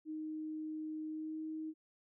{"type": "tone with pitch glide", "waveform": "sine", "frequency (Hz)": [311.1, 314.4], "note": ["D#4", "D#4"], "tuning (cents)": [0, 18], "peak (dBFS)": -39, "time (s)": [0.05, 1.74], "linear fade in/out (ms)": 50, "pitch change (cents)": 18, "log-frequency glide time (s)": [1.07, 1.4], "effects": []}